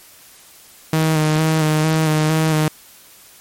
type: tone with vibrato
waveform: sawtooth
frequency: 156.4 Hz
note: D#3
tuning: 9 cents sharp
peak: -10 dBFS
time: 0.93-2.68 s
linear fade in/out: 2 ms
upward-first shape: square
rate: 2.2 Hz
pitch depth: 23 cents each way
effects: white hiss -45 dBFS RMS until 3.4 s + MP3 64 kbps